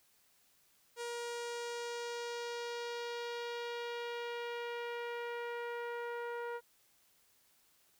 sawtooth tone with low-pass filter sweep, 474.8 Hz, A#4, 32 cents sharp, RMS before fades -41 dBFS, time 0.96-6.61 s, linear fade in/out 50 ms, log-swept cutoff 9000 to 1500 Hz, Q 1.3, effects white hiss -70 dBFS RMS until 7.99 s

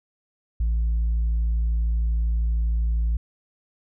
sine tone with tanh clipping, 56.4 Hz, A1, 44 cents sharp, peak -20 dBFS, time 0.6-3.17 s, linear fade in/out 5 ms, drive 1 dB, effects none

